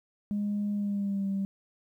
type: tone with pitch glide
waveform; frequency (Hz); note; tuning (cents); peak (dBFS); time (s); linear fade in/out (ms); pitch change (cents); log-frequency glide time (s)
sine; 205.7 to 195.73; G#3 to G3; -16 to -2; -26; 0.31-1.45; 0; -86; 0.73-1.27
effects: tanh soft clip ceiling -24 dBFS + 11-bit